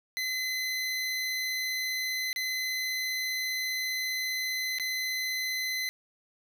25% pulse tone with dropouts, 2035 Hz, C7, 49 cents flat, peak -26 dBFS, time 0.17-5.89 s, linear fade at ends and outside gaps 0 ms, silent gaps 2.329-2.361 / 4.785-4.798 s, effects none

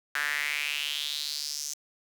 sawtooth tone with high-pass filter sweep, 146.83 Hz, D3, in tune, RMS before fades -32 dBFS, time 0.15-1.74 s, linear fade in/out 2 ms, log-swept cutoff 1600 to 6300 Hz, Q 4.5, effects 9-bit

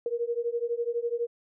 sine beating tone pair, 466.2 / 478.2 Hz, A#4 / A#4, 0 / +44 cents, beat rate 12 Hz, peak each -30 dBFS, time 0.06-1.27 s, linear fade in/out 2 ms, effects none

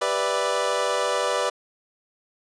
25% pulse chord, E minor seventh, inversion first, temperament equal with one note detuned, 394.5 / 493.9 / 587.3 / 659.3 Hz, G4 / B4 / D5 / E5, +11 / 0 / 0 / 0 cents, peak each -28 / -22 / -22 / -27 dBFS, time 0.01-1.5 s, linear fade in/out 10 ms, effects resampled to 22050 Hz

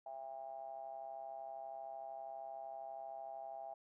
triangle ring-modulated tone, 66.4 Hz, C2, 26 cents sharp, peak -40 dBFS, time 0.06-3.74 s, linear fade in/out 5 ms, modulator 736 Hz, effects none

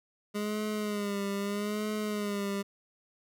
25% pulse tone with vibrato, 206.1 Hz, G#3, 13 cents flat, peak -27 dBFS, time 0.34-2.63 s, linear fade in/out 20 ms, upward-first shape sine, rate 0.79 Hz, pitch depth 59 cents each way, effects none

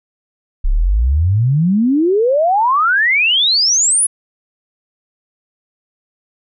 sine exponential sweep, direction up, 30.87 to 10548 Hz, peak -10 dBFS, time 0.64-4.07 s, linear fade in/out 10 ms, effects none

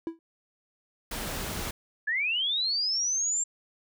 triangle tone with exponential decay, 329.5 Hz, E4, 1 cent flat, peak -24 dBFS, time 0.07-0.19 s, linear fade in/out 1 ms, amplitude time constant 26 ms
pink noise, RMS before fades -34 dBFS, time 1.11-1.71 s, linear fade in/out 5 ms
sine linear sweep, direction up, 1667 to 7459 Hz, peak -25 dBFS, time 2.07-3.44 s, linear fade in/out 10 ms
effects none

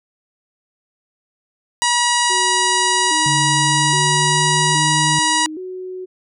harmonic tone, 962 Hz, B5, 46 cents flat, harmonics 1 / 2 / 3 / 4 / 5 / 6 / 7 / 8 / 9 / 10, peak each -18 / -21 / -23 / -24 / -25 / -26 / -26 / -27 / -28 / -28 dBFS, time 1.82-5.46 s, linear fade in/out 0 ms
sine tone with vibrato, 339.1 Hz, E4, 49 cents sharp, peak -26 dBFS, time 2.29-6.06 s, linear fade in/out 20 ms, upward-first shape square, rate 0.61 Hz, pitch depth 150 cents each way
sine tone with pitch glide, 144.1 to 151.79 Hz, D3 to D#3, -33 to -43 cents, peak -20 dBFS, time 3.26-5.19 s, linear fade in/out 2 ms, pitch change +90 cents, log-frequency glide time 3.58-4.66 s
effects none

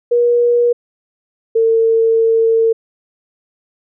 sine tone pair in turn, 479.1 / 452.2 Hz, A#4 / A4, +47 / +47 cents, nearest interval minor second, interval 100 cents, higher first, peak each -9 dBFS, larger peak neither, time 0.11-0.73 / 1.55-2.73 s, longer second, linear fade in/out 10 ms, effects none

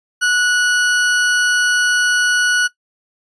40% pulse tone, 1469 Hz, F#6, 13 cents flat, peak -12 dBFS, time 0.21-2.68 s, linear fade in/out 20 ms, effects noise-tail reverb RT60 0.1 s tail -17 dB re dry + resampled to 22050 Hz

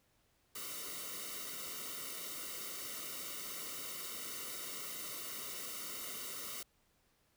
white noise with comb filter, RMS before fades -44 dBFS, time 0.55-6.63 s, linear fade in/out 5 ms, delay 1.2 ms, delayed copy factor -0.9, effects pink hiss -74 dBFS RMS until 7.36 s

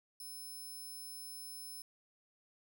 5% pulse tone, 5250 Hz, E8, 8 cents flat, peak -40 dBFS, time 0.2-1.82 s, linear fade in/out 2 ms, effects none

